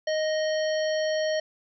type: harmonic tone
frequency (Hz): 622.3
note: D#5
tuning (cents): 0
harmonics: 1 / 3 / 5 / 7 / 9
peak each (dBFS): -24 / -34 / -38 / -39 / -40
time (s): 0.07-1.4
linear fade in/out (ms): 5
effects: none